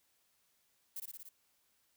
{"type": "noise with echo", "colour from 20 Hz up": "violet", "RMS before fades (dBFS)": -42, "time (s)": [0.96, 1], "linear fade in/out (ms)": 5, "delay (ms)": 58, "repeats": 5, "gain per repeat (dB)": -2, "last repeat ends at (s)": 1.29, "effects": ["white hiss -75 dBFS RMS until 1.96 s"]}